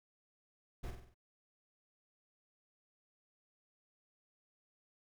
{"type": "noise with echo", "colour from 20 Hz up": "brown", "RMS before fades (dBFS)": -42, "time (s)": [0.83, 0.91], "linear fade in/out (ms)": 10, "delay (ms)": 47, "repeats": 5, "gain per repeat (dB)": -5, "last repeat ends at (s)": 1.145, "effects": []}